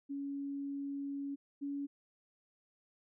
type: tone pair in turn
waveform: sine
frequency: 280 / 282.3 Hz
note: C#4 / C#4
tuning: +18 / +32 cents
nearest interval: unison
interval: 14 cents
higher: second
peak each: -37 / -36 dBFS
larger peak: second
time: 0.09-1.36 / 1.61-1.87 s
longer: first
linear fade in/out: 20 ms
effects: none